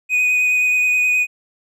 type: tone with vibrato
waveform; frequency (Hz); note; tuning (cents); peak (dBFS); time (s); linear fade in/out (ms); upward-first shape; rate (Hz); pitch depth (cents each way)
triangle; 2489; D#7; 0; -12; 0.09-1.27; 50; triangle; 9.5; 17
effects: none